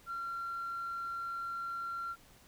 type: tone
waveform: sine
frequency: 1372 Hz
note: F6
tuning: 31 cents flat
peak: -35 dBFS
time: 0.06-2.16 s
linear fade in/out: 50 ms
effects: tanh soft clip ceiling -33 dBFS + pink hiss -61 dBFS RMS until 2.47 s